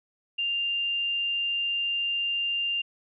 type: tone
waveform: sine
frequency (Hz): 2794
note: F7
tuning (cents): 0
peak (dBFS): -25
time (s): 0.38-2.82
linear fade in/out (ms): 10
effects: none